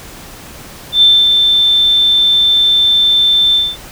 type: tone with ADSR envelope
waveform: sine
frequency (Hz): 3550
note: A7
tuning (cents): +15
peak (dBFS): -3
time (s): 0.92-3.77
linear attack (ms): 98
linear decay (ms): 240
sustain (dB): -4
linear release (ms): 220
effects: pink hiss -33 dBFS RMS until 3.91 s